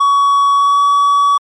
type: tone with pitch glide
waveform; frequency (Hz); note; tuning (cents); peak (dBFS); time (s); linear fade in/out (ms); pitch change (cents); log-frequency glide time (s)
triangle; 1125 to 1136.8; C#6 to C#6; +25 to +43; -6; 0-1.38; 10; +18; 0.56-0.82
effects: MP3 48 kbps